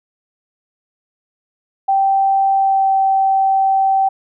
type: tone with pitch glide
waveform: sine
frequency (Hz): 780 to 774.2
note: G5 to G5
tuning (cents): -9 to -22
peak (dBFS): -11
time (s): 1.88-4.09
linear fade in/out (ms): 10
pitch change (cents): -13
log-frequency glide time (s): 2.54-2.92
effects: none